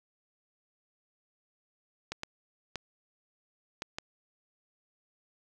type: clicks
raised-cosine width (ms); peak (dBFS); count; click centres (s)
0.2; -18; 5; 2.12 / 2.234 / 2.757 / 3.821 / 3.985
effects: none